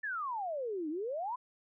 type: exponential two-way sweep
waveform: sine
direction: down then up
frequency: 1800 to 293.7 to 1040 Hz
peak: -34 dBFS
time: 0.03-1.36 s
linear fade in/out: 10 ms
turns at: 0.89 s
effects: none